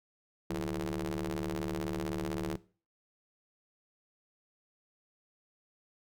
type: ring-modulated tone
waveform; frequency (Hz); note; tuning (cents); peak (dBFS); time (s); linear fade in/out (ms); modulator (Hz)
sawtooth; 75.7; D#2; -47; -26; 0.5-2.56; 0; 257
effects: noise-tail reverb RT60 0.4 s tail -20 dB re dry